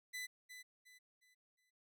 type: tone with echo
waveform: sawtooth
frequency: 2000 Hz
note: B6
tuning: 21 cents sharp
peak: -39 dBFS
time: 0.13-0.27 s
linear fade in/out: 20 ms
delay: 360 ms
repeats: 4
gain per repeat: -9 dB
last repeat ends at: 1.71 s
effects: none